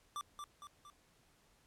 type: tone with echo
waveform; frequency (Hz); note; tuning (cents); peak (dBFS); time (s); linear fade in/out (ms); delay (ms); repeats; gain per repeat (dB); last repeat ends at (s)
square; 1174.7; D6; 0; -40; 0.16-0.21; 0; 230; 3; -5; 0.9
effects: pink hiss -70 dBFS RMS until 1.66 s + low-pass 12000 Hz 12 dB/octave